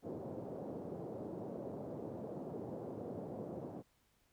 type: band-pass noise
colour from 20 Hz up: white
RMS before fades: -45 dBFS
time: 0.02-3.83 s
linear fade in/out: 50 ms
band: 110 to 580 Hz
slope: 24 dB/octave
effects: pink hiss -75 dBFS RMS until 4.32 s